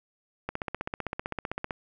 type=click train; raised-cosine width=0.5 ms; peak=-16 dBFS; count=20; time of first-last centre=0.49-1.708 s; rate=15.6 Hz; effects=none